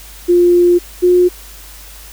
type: tone pair in turn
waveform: sine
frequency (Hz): 351.3 / 358.1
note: F4 / F4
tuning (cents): +10 / +43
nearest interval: unison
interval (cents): 33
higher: second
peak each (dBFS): -6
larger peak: neither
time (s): 0.28-0.79 / 1.02-1.29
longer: first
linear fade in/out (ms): 20
effects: added 50 Hz sine -36 dBFS peak until 2.12 s + white hiss -37 dBFS RMS until 2.12 s